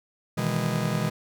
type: chord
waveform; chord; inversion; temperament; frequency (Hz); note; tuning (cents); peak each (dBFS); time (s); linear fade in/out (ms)
45% pulse; E major seventh; second; just; 123.61 / 154.51 / 164.81 / 206; B2 / D#3 / E3 / G#3; +2 / -12 / 0 / -14; -30; 0.37-1.1; 10
effects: none